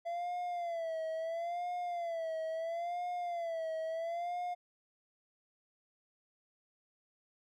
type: tone with vibrato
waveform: triangle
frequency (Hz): 676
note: E5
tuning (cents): +43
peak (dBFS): -33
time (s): 0.05-4.55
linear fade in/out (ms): 20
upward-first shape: sine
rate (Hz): 0.74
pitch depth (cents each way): 93
effects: none